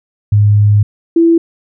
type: tone pair in turn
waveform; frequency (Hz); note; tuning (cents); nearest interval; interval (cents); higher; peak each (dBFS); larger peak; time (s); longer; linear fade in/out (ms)
sine; 103.83 / 333.4; G#2 / E4; 0 / +20; octave + minor sixth; 2020; second; -5; neither; 0.32-0.83 / 1.16-1.38; first; 5
effects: none